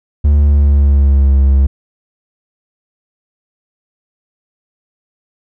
triangle tone with pitch glide, 72.9 to 68.02 Hz, D2 to C#2, -12 to -32 cents, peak -4 dBFS, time 0.24-1.67 s, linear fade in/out 10 ms, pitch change -120 cents, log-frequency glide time 0.36-1.38 s, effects none

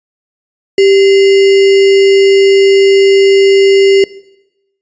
sine tone with sample-and-hold, 392 Hz, G4, in tune, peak -3 dBFS, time 0.78-4.04 s, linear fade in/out 2 ms, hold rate 2450 Hz, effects noise-tail reverb RT60 0.9 s tail -20 dB re dry + resampled to 16000 Hz

